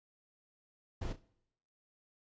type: noise with echo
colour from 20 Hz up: brown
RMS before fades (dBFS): -38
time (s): 1.01-1.13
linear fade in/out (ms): 10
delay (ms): 33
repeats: 3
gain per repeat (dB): -12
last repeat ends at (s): 1.229
effects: noise-tail reverb RT60 0.8 s tail -22 dB re dry + resampled to 16000 Hz